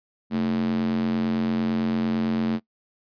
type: tone with high-pass filter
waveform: square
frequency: 44.45 Hz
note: F1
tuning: 31 cents sharp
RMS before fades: -24 dBFS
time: 0.3-2.6 s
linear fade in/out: 50 ms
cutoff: 210 Hz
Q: 5
effects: noise-tail reverb RT60 0.1 s tail -21 dB re dry + resampled to 11025 Hz